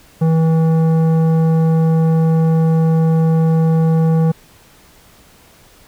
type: tone with tanh clipping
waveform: sine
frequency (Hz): 161.8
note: E3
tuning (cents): -32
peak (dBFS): -12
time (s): 0.21-4.32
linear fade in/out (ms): 10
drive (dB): 12
effects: pink hiss -47 dBFS RMS until 5.87 s